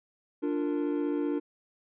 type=chord; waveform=triangle; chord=Bb major; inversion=first; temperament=equal with one note detuned; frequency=293.7 / 349.2 / 460 Hz; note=D4 / F4 / Bb4; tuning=0 / 0 / -23 cents; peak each=-27 / -31 / -33 dBFS; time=0.42-1.4 s; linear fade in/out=20 ms; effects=resampled to 8000 Hz